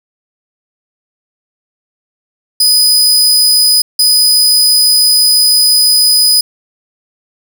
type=tone bursts at uneven times; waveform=sawtooth; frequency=4983 Hz; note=D#8; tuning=2 cents sharp; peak=-3 dBFS; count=2; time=2.6-3.82 / 3.99-6.41 s; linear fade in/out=5 ms; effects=none